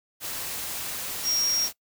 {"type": "tone in noise", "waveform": "sine", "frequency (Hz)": 5600, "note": "F8", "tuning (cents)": 4, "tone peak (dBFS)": -23, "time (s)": [1.23, 1.69], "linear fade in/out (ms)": 50, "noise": "white", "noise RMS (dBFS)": -33, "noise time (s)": [0.2, 1.73], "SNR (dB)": 7, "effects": ["noise-tail reverb RT60 0.1 s tail -20 dB re dry"]}